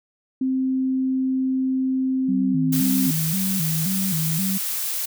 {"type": "tone", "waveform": "sine", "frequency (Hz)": 261.6, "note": "C4", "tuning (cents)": 0, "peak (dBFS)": -19, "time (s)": [0.41, 3.11], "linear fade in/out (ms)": 5}
{"type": "tone with vibrato", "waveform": "sine", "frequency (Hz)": 174.61, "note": "F3", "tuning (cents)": 0, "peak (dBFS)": -22, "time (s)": [2.28, 4.58], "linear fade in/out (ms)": 10, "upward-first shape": "square", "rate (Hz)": 1.9, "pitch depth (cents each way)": 160}
{"type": "noise", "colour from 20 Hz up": "blue", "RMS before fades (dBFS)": -26, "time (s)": [2.72, 5.06], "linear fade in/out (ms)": 10}
{"effects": []}